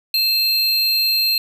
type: tone pair together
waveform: square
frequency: 2633 / 4185 Hz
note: E7 / C8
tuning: -3 / 0 cents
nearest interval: minor sixth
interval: 803 cents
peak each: -25 / -16 dBFS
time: 0.14-1.38 s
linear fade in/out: 2 ms
effects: none